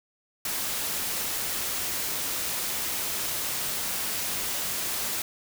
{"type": "noise", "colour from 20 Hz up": "white", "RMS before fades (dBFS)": -30, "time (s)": [0.45, 5.22], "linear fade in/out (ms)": 2, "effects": []}